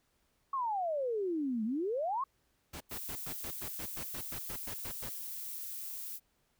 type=exponential two-way sweep; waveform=sine; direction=down then up; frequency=1128 to 210 to 1128 Hz; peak=-31 dBFS; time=0.53-2.24 s; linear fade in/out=5 ms; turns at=1.64 s
type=noise bursts; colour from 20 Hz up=pink; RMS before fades=-44 dBFS; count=14; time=2.73-5.094 s; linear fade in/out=10 ms; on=76 ms; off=100 ms
type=noise; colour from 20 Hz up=violet; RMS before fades=-42 dBFS; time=2.89-6.2 s; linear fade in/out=50 ms
effects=pink hiss -75 dBFS RMS until 6.59 s